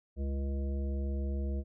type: harmonic tone with a mistuned harmonic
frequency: 69.1 Hz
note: C#2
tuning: 5 cents flat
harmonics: 1 / 3 / 5 / 7 / 9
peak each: -31 / -41 / -45 / -48 / -50 dBFS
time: 0.16-1.64 s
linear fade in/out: 50 ms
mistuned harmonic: 5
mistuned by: -17 cents
effects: none